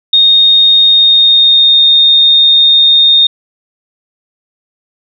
sine tone with pitch glide, 3700 to 3677 Hz, A#7 to A#7, -14 to -24 cents, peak -3 dBFS, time 0.13-3.27 s, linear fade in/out 5 ms, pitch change -10 cents, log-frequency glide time 0.87-1.82 s, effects none

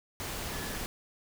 sine tone in noise, 1713 Hz, A6, 47 cents flat, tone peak -46 dBFS, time 0.52-0.76 s, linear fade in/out 0 ms, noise pink, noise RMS -37 dBFS, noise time 0.2-0.86 s, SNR -12 dB, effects none

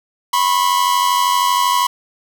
45% pulse tone pair together, 988 / 1080.7 Hz, B5 / C#6, 0 / -44 cents, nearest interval major second, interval 156 cents, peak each -15 / -17 dBFS, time 0.33-1.87 s, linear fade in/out 5 ms, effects none

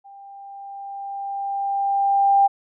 sine tone with level ramp, 794 Hz, G5, 22 cents sharp, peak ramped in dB -41 to -11 dBFS, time 0.04-2.48 s, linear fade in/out 20 ms, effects none

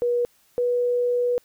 sine tone pair in turn, 482.4 / 488 Hz, B4 / B4, -41 / -21 cents, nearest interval unison, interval 20 cents, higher second, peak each -19 dBFS, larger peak neither, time 0.02-0.25 / 0.58-1.38 s, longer second, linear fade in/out 0 ms, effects white hiss -61 dBFS RMS until 1.44 s

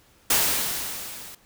white noise with level ramp, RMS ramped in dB -19 to -42 dBFS, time 0.3-1.35 s, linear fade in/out 5 ms, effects pink hiss -58 dBFS RMS until 1.45 s

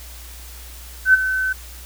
sine tone with ADSR envelope, 1524 Hz, G6, 49 cents flat, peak -6 dBFS, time 1.05-1.53 s, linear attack 88 ms, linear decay 20 ms, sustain -12 dB, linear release 8 ms, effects added 60 Hz sine -37 dBFS peak until 1.85 s + white hiss -41 dBFS RMS until 1.85 s

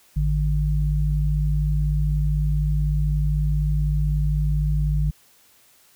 sine tone pair together, 53.52 / 149.5 Hz, A1 / D3, -47 / +31 cents, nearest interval octave + tritone, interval 1778 cents, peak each -20 / -22 dBFS, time 0.16-5.11 s, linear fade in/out 10 ms, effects white hiss -56 dBFS RMS until 5.95 s

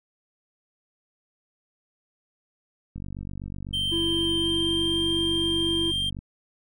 click train, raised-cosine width 5 ms, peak -24 dBFS, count 156, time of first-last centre 2.96-6.189 s, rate 48 Hz
triangle tone with pitch glide, 3131 to 3178 Hz, G7 to G7, -3 to +23 cents, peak -23 dBFS, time 3.73-6.1 s, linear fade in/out 10 ms, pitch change +26 cents, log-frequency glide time 3.88-5.06 s
triangle tone, 334 Hz, E4, 23 cents sharp, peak -24 dBFS, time 3.91-5.92 s, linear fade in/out 20 ms
effects none

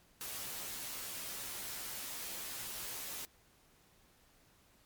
white noise with comb filter, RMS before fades -43 dBFS, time 0.21-3.25 s, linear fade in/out 0 ms, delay 13 ms, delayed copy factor -0.7, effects pink hiss -67 dBFS RMS until 4.85 s + MP3 96 kbps

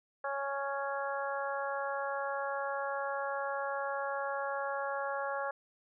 harmonic tone, 277.5 Hz, C#4, 2 cents sharp, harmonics 2 / 3 / 4 / 5 / 6, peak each -37 / -39 / -40 / -41 / -42 dBFS, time 0.24-5.51 s, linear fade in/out 5 ms, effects none

